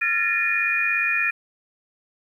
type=tone cluster; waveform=sine; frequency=1372 / 1727 / 1824 / 2438 Hz; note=F6 / A6 / A#6 / D#7; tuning=-31 / -33 / -38 / -36 cents; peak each=-30 / -28 / -26 / -21 dBFS; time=0.01-1.31 s; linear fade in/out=10 ms; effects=9-bit